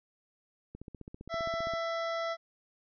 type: click train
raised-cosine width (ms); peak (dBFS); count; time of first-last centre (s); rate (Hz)
3; -31; 16; 0.75-1.737; 15.2
type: harmonic tone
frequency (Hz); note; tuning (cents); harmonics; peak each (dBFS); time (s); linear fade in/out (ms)
665; E5; +15; 1 / 2 / 3 / 5 / 6 / 7 / 8 / 9; -33 / -37 / -41 / -48 / -51 / -56 / -51 / -59; 1.29-2.37; 50
effects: none